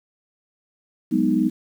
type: chord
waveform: sine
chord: G# minor seventh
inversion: third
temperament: equal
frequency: 185 / 207.7 / 246.9 / 311.1 Hz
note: F#3 / G#3 / B3 / D#4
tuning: 0 / 0 / 0 / 0 cents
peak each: -25 / -23 / -21 / -21 dBFS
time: 1.11-1.5 s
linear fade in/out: 20 ms
effects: 8-bit